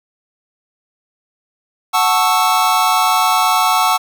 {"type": "chord", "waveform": "square", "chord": "F# minor seventh", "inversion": "none", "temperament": "equal", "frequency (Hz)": [740, 880, 1108.7, 1318.5], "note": ["F#5", "A5", "C#6", "E6"], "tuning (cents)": [0, 0, 0, 0], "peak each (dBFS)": -18, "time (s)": [1.93, 3.98], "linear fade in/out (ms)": 20, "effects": []}